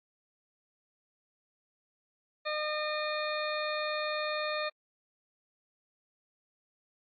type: harmonic tone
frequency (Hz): 608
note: D#5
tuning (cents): -40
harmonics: 1 / 2 / 3 / 4 / 6 / 7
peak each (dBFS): -34 / -37 / -39 / -40 / -42 / -42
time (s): 2.45-4.7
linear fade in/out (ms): 20
effects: AAC 48 kbps